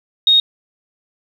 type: tone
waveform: sine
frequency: 3729 Hz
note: A#7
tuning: in tune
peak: -8 dBFS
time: 0.27-0.4 s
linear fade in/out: 2 ms
effects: 7-bit